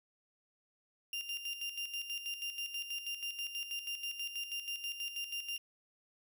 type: tone with tremolo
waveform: 35% pulse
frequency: 2794 Hz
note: F7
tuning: in tune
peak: -35 dBFS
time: 1.13-5.58 s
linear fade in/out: 2 ms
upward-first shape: square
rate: 6.2 Hz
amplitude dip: 60%
effects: none